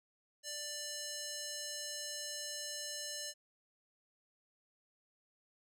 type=tone with band-pass filter; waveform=square; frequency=590 Hz; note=D5; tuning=8 cents sharp; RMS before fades=-43 dBFS; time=0.43-3.34 s; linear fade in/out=50 ms; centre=6400 Hz; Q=1.6; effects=none